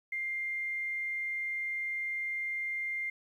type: tone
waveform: sine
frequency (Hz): 2100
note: C7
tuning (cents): +6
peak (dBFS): -32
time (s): 0.12-3.1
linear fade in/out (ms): 5
effects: 11-bit